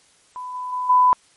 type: tone with level steps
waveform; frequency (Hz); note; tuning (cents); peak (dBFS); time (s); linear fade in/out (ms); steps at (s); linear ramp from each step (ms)
sine; 1000; B5; +21; -29 / -26 / -22 / -11; 0.36-1.13; 0; 0.54 / 0.72 / 0.89; 10
effects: white hiss -56 dBFS RMS until 1.36 s + MP3 48 kbps